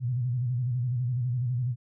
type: tone with vibrato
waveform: sine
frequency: 123.47 Hz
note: B2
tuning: in tune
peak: -25 dBFS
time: 0-1.76 s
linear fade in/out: 50 ms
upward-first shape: square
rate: 12 Hz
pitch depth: 73 cents each way
effects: none